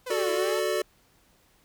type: exponential two-way sweep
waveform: sawtooth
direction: down then up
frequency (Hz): 523.3 to 329.6 to 458.2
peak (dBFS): -29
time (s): 0.06-0.6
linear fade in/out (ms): 10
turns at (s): 0.31
type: chord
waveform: square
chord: D major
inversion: first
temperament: equal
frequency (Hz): 370 / 440 / 587.3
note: F#4 / A4 / D5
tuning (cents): 0 / 0 / 0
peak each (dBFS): -30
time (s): 0.1-0.82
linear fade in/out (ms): 5
effects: pink hiss -63 dBFS RMS until 1.64 s